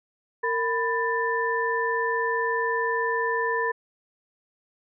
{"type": "tone cluster", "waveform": "sine", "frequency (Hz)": [458.9, 994, 1774], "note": ["A#4", "B5", "A6"], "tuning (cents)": [-27, 11, 14], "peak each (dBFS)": -27, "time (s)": [0.43, 3.72], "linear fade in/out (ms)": 10, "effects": []}